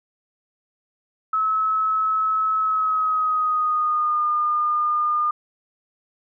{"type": "tone with pitch glide", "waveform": "sine", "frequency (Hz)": [1293, 1213.4], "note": ["E6", "D#6"], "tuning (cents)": [-34, -44], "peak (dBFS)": -18, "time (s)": [1.33, 5.31], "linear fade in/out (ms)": 5, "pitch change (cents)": -110, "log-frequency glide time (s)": [2.58, 4.25], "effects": []}